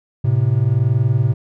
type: tone pair together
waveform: triangle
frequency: 110.13 / 130.81 Hz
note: A2 / C3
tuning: +2 / 0 cents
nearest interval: minor third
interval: 298 cents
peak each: -14 dBFS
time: 0.24-1.34 s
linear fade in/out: 10 ms
effects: none